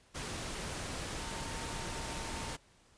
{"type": "tone in noise", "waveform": "sine", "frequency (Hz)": 910, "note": "A#5", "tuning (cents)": -42, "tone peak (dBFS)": -48, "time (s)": [1.18, 2.54], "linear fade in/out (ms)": 20, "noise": "pink", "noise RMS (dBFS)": -40, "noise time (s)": [0.14, 2.57], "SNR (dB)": -11, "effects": ["pink hiss -65 dBFS RMS until 2.97 s", "resampled to 22050 Hz"]}